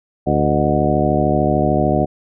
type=harmonic tone with a mistuned harmonic; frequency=73.42 Hz; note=D2; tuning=in tune; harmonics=1 / 2 / 3 / 4 / 5 / 6 / 7 / 8 / 10; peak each=-24 / -20 / -21 / -22 / -22 / -26 / -26 / -20 / -21 dBFS; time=0.26-2.06 s; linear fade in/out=20 ms; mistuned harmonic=8; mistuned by=+70 cents; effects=none